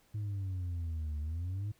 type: exponential two-way sweep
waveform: sine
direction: down then up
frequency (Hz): 107 to 73.8 to 107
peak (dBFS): -31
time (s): 0.14-1.72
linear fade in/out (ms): 10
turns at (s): 1.19
effects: tanh soft clip ceiling -33 dBFS + pink hiss -68 dBFS RMS until 1.79 s